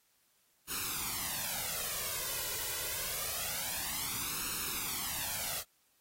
white noise with flanger, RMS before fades -37 dBFS, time 0.67-5.64 s, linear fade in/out 50 ms, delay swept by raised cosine 0.74 to 2.04 ms, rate 0.26 Hz, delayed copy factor +0.75, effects white hiss -72 dBFS RMS until 6 s + AAC 48 kbps

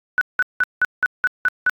sine tone bursts, 1489 Hz, F#6, 11 cents sharp, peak -13 dBFS, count 8, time 0.18-1.696 s, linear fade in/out 0 ms, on 32 ms, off 180 ms, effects AAC 64 kbps

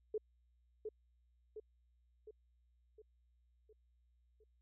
sine tone with echo, 429.6 Hz, A4, 41 cents flat, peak -35 dBFS, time 0.14-0.18 s, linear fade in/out 5 ms, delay 710 ms, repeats 6, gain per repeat -5 dB, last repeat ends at 4.44 s, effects added 60 Hz sine -70 dBFS peak until 4.61 s

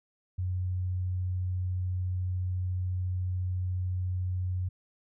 sine tone, 91.4 Hz, F#2, 21 cents flat, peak -28 dBFS, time 0.38-4.69 s, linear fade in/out 10 ms, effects none

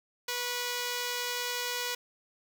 5% pulse tone pair together, 488.8 / 1097.3 Hz, B4 / C#6, -18 / -18 cents, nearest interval octave + major second, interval 1400 cents, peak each -20 / -30 dBFS, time 0.28-1.95 s, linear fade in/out 5 ms, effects none

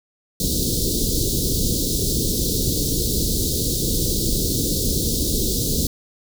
pink band-stop noise, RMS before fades -21 dBFS, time 0.4-5.87 s, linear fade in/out 2 ms, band 480 to 3800 Hz, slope 48 dB/octave, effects none

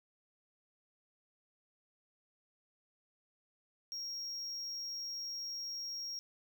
triangle tone, 5588 Hz, F8, in tune, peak -38 dBFS, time 3.92-6.19 s, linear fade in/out 0 ms, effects none

